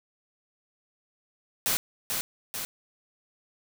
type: noise with echo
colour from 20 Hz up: white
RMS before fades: -26 dBFS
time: 1.66-1.77 s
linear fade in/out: 0 ms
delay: 440 ms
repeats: 2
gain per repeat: -4 dB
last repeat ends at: 2.65 s
effects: none